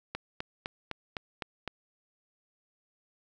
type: click train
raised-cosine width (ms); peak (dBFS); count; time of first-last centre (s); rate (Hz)
0.3; -18; 7; 0.15-1.677; 3.93
effects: none

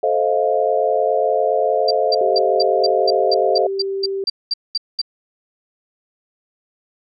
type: chord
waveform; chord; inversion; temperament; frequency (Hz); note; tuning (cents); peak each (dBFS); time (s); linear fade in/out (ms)
sine; F dominant seventh; first; just; 436.5 / 523.8 / 628.6 / 698.5; A4 / C5 / Eb5 / F5; -14 / +2 / +18 / 0; -20; 0.03-3.67; 5
type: tone bursts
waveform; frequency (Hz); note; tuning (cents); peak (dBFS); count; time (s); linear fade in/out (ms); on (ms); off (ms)
sine; 4699; D8; 0; -16; 14; 1.88-5.016; 5; 29; 210
type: tone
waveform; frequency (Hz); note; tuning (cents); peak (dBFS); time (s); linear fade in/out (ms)
sine; 390; G4; -9; -20; 2.21-4.24; 2
effects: none

